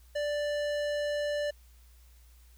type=tone with tanh clipping; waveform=sine; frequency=587.3 Hz; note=D5; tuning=in tune; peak=-31 dBFS; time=0.15-1.51 s; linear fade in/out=10 ms; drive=18 dB; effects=added 60 Hz sine -54 dBFS peak until 2.57 s + white hiss -65 dBFS RMS until 2.57 s